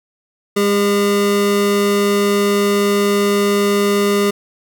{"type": "tone pair together", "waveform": "square", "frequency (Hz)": [203.3, 404.6], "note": ["G#3", "G#4"], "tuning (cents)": [-37, -45], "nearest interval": "octave", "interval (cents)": 1192, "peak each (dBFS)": [-18, -15], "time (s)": [0.56, 4.31], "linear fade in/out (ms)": 10, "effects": []}